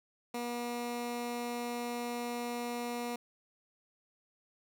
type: tone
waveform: 15% pulse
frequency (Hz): 240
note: B3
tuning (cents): -49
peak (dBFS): -29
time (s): 0.34-3.16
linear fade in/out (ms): 5
effects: none